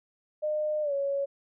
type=tone with pitch glide; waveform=sine; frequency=608 to 557.5 Hz; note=D#5 to C#5; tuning=-40 to +10 cents; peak=-26 dBFS; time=0.42-1.26 s; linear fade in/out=20 ms; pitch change=-150 cents; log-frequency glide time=0.82-0.93 s; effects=none